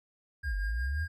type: tone with tremolo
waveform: triangle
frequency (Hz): 1618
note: G#6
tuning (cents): -46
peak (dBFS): -35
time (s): 0.43-1.08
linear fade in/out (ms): 10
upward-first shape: sine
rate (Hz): 5.6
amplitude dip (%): 50
type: exponential two-way sweep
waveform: sine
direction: down then up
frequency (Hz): 85 to 46.25 to 85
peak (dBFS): -29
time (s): 0.43-1.08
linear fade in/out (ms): 50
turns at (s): 0.56
effects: none